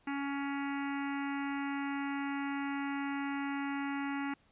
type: harmonic tone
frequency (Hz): 279.7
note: C#4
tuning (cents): +16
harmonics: 1 / 3 / 4 / 5 / 6 / 7 / 8 / 9 / 10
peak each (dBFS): -35 / -42 / -47 / -45 / -49 / -46 / -50 / -53 / -53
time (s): 0.07-4.34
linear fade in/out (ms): 5
effects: pink hiss -68 dBFS RMS until 4.51 s + resampled to 8000 Hz